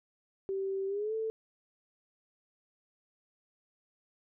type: tone with pitch glide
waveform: sine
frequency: 387.6 to 442.7 Hz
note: G4 to A4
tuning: -20 to +11 cents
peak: -31 dBFS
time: 0.49-1.3 s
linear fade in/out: 0 ms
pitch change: +231 cents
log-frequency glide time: 0.87-1.14 s
effects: none